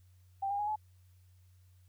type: tone with pitch steps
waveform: sine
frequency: 785 / 807.5 / 830.7 / 854.6 Hz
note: G5 / G#5 / G#5 / G#5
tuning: +2 / -49 / 0 / +49 cents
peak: -31 dBFS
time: 0.42-0.76 s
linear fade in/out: 10 ms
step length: 85 ms
effects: added 91 Hz sine -59 dBFS peak until 1.88 s + white hiss -75 dBFS RMS until 1.88 s